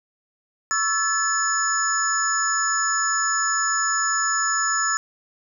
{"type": "tone cluster", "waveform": "sine", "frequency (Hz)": [1114, 1323, 1725, 5240, 6850], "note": ["C#6", "E6", "A6", "E8", "A8"], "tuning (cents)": [8, 6, -35, -11, -47], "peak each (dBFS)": [-31, -24, -25, -32, -24], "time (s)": [0.71, 4.97], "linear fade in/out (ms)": 0, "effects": []}